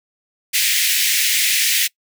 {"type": "high-pass noise", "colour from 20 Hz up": "pink", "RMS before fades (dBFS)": -17, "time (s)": [0.53, 1.88], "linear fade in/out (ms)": 20, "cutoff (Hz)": 1900, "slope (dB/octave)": 48, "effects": ["noise-tail reverb RT60 0.1 s tail -24 dB re dry"]}